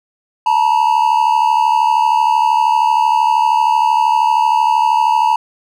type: tone pair together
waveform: triangle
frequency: 880 / 952.9 Hz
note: A5 / A#5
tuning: 0 / +38 cents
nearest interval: minor second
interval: 138 cents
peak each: -11 dBFS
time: 0.46-5.36 s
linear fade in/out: 5 ms
effects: none